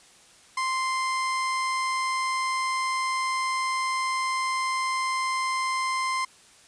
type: tone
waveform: 30% pulse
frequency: 1045 Hz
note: C6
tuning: 2 cents flat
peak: -22 dBFS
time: 0.57-6.25 s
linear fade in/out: 5 ms
effects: white hiss -54 dBFS RMS until 6.67 s + resampled to 22050 Hz